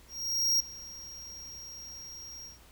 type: tone with ADSR envelope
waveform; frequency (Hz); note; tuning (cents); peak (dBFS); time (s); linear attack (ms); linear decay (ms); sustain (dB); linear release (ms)
square; 5610; F8; +7; -23; 0.08-2.59; 520; 5; -20; 140
effects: added 60 Hz sine -58 dBFS peak until 2.71 s + pink hiss -58 dBFS RMS until 2.71 s